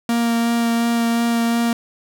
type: tone with vibrato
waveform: 45% pulse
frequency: 233.1 Hz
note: A#3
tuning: in tune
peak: -16 dBFS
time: 0.09-1.73 s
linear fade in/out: 2 ms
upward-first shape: sine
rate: 2.8 Hz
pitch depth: 10 cents each way
effects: none